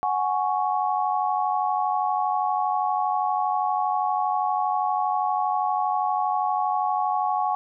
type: chord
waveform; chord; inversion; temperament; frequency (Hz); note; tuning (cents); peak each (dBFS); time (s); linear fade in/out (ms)
sine; F# suspended second; none; just; 740 / 832.5 / 1110; F#5 / G#5 / C#6; 0 / +4 / +2; -25 / -25 / -27; 0.03-7.55; 0
effects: none